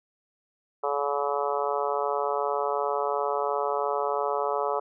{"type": "harmonic tone", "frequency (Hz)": 142.8, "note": "D3", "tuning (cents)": -48, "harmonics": [3, 4, 5, 6, 7, 8, 9], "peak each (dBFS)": [-30, -31, -32, -33, -33, -34, -35], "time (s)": [0.83, 4.8], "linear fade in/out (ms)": 10, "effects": []}